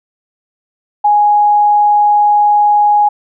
sine tone, 830.6 Hz, G#5, in tune, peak -6 dBFS, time 1.04-3.09 s, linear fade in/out 10 ms, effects none

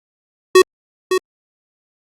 square tone with echo, 371.9 Hz, F#4, 9 cents sharp, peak -5 dBFS, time 0.55-0.62 s, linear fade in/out 5 ms, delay 560 ms, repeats 1, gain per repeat -8 dB, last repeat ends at 1.18 s, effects low-pass 10000 Hz 12 dB/octave + Opus 48 kbps

